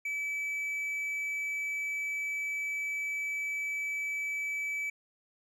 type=tone; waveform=triangle; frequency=2300 Hz; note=D7; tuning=37 cents flat; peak=-30 dBFS; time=0.05-4.9 s; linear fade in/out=5 ms; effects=none